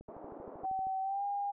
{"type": "click train", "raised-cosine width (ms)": 2, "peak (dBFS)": -38, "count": 12, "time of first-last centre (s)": [0.01, 0.869], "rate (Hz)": 12.8}
{"type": "band-pass noise", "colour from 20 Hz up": "pink", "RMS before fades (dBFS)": -48, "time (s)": [0.08, 0.66], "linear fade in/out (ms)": 5, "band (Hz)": [290, 880], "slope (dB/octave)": 24}
{"type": "tone with pitch glide", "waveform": "sine", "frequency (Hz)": [764, 807.1], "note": ["G5", "G#5"], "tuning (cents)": [-45, -50], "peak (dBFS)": -32, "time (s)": [0.63, 1.52], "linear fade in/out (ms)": 20, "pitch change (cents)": 95, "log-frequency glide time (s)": [1.01, 1.24]}
{"effects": []}